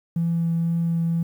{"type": "tone with vibrato", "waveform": "triangle", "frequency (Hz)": 167.4, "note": "E3", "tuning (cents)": 27, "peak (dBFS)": -16, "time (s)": [0.16, 1.23], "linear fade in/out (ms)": 5, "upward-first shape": "triangle", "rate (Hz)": 2, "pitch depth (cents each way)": 10, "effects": ["tanh soft clip ceiling -17 dBFS", "9-bit"]}